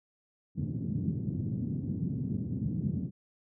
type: band-pass noise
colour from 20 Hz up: pink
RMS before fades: -33 dBFS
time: 0.55-3.11 s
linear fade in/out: 50 ms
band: 110 to 240 Hz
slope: 24 dB/octave
effects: none